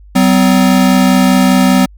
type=tone pair together; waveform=square; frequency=189.58 / 254.6 Hz; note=F#3 / C4; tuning=+42 / -47 cents; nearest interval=perfect fourth; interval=511 cents; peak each=-10 dBFS; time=0.15-1.86 s; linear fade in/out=10 ms; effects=added 50 Hz sine -35 dBFS peak until 1.97 s